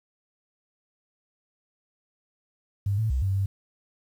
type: tone with pitch steps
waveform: sine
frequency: 100.1 / 110.4 / 64.8 / 96.3 / 97.8 Hz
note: G2 / A2 / C2 / G2 / G2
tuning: +37 / +6 / -16 / -30 / -4 cents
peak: -22 dBFS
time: 2.86-3.46 s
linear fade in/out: 5 ms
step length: 120 ms
effects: 9-bit